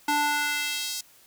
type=tone with high-pass filter sweep; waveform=square; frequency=293.7 Hz; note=D4; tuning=in tune; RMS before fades=-27 dBFS; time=0.08-1.01 s; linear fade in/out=5 ms; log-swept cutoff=610 to 5500 Hz; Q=1.4; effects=white hiss -56 dBFS RMS until 1.26 s